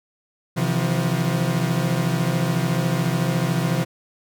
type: tone cluster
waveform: 40% pulse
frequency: 130.8 / 161.2 / 175.1 Hz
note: C3 / E3 / F3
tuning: 0 / -38 / +5 cents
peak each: -23 dBFS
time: 0.56-3.85 s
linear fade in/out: 20 ms
effects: none